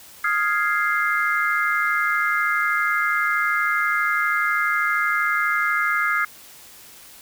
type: chord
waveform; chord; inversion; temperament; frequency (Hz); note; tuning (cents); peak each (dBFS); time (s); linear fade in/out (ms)
sine; F minor seventh; third; equal; 1244.5 / 1396.9 / 1661.2 / 2093; Eb6 / F6 / Ab6 / C7; 0 / 0 / 0 / 0; -24; 0.24-6.25; 5
effects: white hiss -45 dBFS RMS until 7.21 s

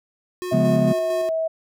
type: tone with tremolo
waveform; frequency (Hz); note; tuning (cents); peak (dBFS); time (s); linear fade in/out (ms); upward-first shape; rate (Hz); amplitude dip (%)
square; 362; F#4; -38; -27; 0.42-1.29; 0; square; 4.4; 35
type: tone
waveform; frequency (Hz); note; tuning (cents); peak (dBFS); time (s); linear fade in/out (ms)
sine; 646; E5; -35; -20; 0.51-1.48; 10
type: chord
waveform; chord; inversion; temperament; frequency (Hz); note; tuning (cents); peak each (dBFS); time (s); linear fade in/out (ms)
triangle; C# dominant seventh; none; equal with one note detuned; 138.59 / 174.61 / 207.7 / 247.8; C#3 / E#3 / G#3 / B3; 0 / 0 / 0 / +6; -20 / -21 / -20 / -20; 0.52-0.93; 10
effects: none

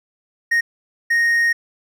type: tone bursts at uneven times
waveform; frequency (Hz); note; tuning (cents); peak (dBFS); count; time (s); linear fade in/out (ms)
triangle; 1862; A#6; -2; -12; 2; 0.51-0.61 / 1.1-1.53; 10
effects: none

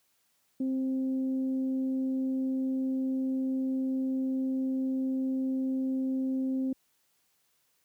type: tone with frequency modulation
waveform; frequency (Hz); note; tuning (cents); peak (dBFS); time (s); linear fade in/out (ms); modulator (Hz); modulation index
sine; 262.7; C4; +7; -27; 0.6-6.73; 5; 265; 0.31
effects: white hiss -72 dBFS RMS until 7.84 s + high-pass 60 Hz 12 dB/octave

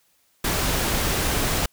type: noise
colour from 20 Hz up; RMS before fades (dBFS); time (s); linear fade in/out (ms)
pink; -23; 0.44-1.66; 5
effects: white hiss -64 dBFS RMS until 1.72 s

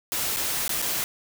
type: noise with dropouts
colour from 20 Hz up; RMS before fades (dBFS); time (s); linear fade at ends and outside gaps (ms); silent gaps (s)
white; -27; 0.12-1.04; 0; 0.363-0.369 / 0.679-0.693 / 0.818-0.824
effects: none

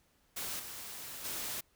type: noise with level steps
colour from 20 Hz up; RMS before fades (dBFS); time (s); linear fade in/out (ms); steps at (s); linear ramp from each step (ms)
white; -39 / -45 / -39; 0.36-1.61; 10; 0.59 / 1.24; 10
effects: pink hiss -71 dBFS RMS until 1.75 s

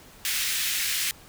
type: high-pass noise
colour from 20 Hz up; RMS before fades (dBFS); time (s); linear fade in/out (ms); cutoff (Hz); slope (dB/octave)
pink; -27; 0.25-1.11; 0; 1900; 24
effects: pink hiss -50 dBFS RMS until 1.28 s

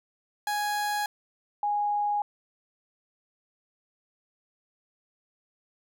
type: tone pair in turn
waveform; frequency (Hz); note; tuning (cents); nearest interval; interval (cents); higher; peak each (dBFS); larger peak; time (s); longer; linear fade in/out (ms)
30% pulse / sine; 830.6 / 826.1; G#5 / G#5; 0 / -9; unison; 9; first; -24; neither; 0.47-1.06 / 1.63-2.22; neither; 2
effects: none

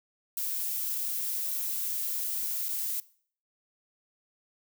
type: noise with dropouts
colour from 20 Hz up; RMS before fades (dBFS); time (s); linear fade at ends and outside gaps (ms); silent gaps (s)
violet; -32; 0.37-3; 2; 2.685-2.689
effects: noise-tail reverb RT60 0.5 s tail -20 dB re dry

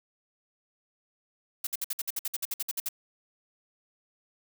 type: noise bursts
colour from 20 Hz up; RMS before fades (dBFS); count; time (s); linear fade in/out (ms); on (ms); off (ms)
blue; -31; 15; 1.64-2.888; 5; 30; 57
effects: none

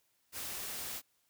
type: noise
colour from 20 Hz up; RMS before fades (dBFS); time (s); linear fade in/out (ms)
white; -41; 0.32-1.02; 50
effects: white hiss -75 dBFS RMS until 1.29 s

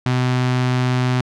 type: tone with notch filter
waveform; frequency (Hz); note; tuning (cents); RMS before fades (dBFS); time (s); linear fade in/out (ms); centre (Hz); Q
sawtooth; 126.3; B2; +39; -18; 0.06-1.21; 2; 490; 1.9
effects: low-pass 5000 Hz 12 dB/octave

